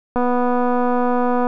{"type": "click train", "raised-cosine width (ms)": 1, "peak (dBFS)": -7, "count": 323, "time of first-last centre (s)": [0.16, 1.469], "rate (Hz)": 246, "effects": []}